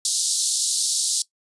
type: band-pass noise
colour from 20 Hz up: white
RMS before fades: -23 dBFS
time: 0.05-1.22 s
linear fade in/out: 2 ms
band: 3800 to 10000 Hz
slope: 48 dB/octave
effects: noise-tail reverb RT60 0.1 s tail -19 dB re dry + resampled to 24000 Hz